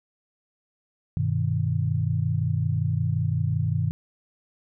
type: chord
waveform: sine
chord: G augmented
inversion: none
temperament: equal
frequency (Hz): 98 / 123.47 / 155.56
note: G2 / B2 / D#3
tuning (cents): 0 / 0 / 0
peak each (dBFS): -26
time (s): 1.17-3.91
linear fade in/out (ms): 0
effects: none